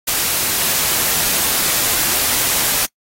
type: noise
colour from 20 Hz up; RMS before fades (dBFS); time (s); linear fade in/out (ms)
white; -17; 0.07-2.86; 10
effects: noise-tail reverb RT60 0.1 s tail -26 dB re dry + AAC 48 kbps